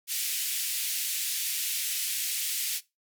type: band-pass noise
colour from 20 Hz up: white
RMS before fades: -31 dBFS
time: 0.07-2.81 s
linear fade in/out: 50 ms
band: 2200 to 16000 Hz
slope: 24 dB/octave
effects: noise-tail reverb RT60 0.2 s tail -18 dB re dry